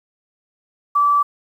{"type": "tone", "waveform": "sine", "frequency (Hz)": 1158, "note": "D6", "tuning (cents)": -25, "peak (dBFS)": -12, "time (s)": [0.95, 1.23], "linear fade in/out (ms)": 10, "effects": ["8-bit"]}